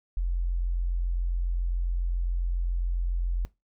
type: tone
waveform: sine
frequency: 43.65 Hz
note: F1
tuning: in tune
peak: -24 dBFS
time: 0.17-3.45 s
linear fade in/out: 0 ms
effects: noise-tail reverb RT60 0.2 s tail -20 dB re dry